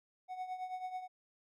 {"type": "tone with tremolo", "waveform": "triangle", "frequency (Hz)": 740, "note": "F#5", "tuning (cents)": 0, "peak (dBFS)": -34, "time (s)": [0.28, 1.08], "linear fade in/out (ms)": 50, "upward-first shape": "triangle", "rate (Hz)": 9.2, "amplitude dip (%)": 75, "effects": []}